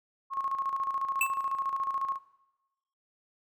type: tone with tremolo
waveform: sine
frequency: 1086 Hz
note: C#6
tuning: 36 cents flat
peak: -27 dBFS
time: 0.3-2.19 s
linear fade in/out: 50 ms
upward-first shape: square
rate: 14 Hz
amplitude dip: 60%
type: tone with exponential decay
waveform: square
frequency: 2646 Hz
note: E7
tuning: 6 cents sharp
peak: -21 dBFS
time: 1.21-1.34 s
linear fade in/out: 2 ms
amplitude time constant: 27 ms
effects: noise-tail reverb RT60 1.0 s tail -18 dB re dry